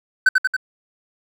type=tone with echo; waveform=triangle; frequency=1525 Hz; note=G6; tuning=48 cents flat; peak=-7 dBFS; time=0.26-0.29 s; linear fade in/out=5 ms; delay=92 ms; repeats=3; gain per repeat=-3 dB; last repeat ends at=0.566 s; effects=none